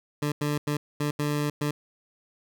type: tone bursts at uneven times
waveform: 20% pulse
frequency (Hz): 147.4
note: D3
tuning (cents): +7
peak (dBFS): -20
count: 6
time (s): 0.22-0.32 / 0.41-0.58 / 0.67-0.77 / 1-1.11 / 1.19-1.5 / 1.61-1.71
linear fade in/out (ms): 5
effects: none